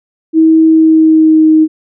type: tone with pitch glide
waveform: sine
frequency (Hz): 320.6 to 313.8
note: E4 to D#4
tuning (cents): -48 to +15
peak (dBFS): -3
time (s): 0.33-1.68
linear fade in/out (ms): 50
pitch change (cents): -37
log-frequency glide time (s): 0.65-1.47
effects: none